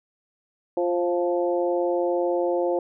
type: harmonic tone with a mistuned harmonic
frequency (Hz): 174.61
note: F3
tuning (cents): 0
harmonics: 2 / 3 / 4 / 5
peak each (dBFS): -24 / -24 / -30 / -34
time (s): 0.77-2.79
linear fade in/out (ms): 2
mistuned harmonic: 3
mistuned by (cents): +16
effects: none